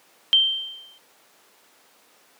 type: tone with exponential decay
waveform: sine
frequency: 3136 Hz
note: G7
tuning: in tune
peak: -11 dBFS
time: 0.33-0.98 s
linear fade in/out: 0 ms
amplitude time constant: 140 ms
effects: pink hiss -56 dBFS RMS until 2.39 s + high-pass 400 Hz 12 dB/octave